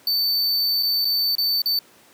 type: tone with dropouts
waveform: square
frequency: 4544 Hz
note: C#8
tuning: 42 cents sharp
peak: -19 dBFS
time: 0.07-1.79 s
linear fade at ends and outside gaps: 2 ms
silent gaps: 0.827-0.831 / 1.047-1.052 / 1.353-1.382 / 1.619-1.658 s
effects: pink hiss -52 dBFS RMS until 2.13 s + high-pass 200 Hz 12 dB/octave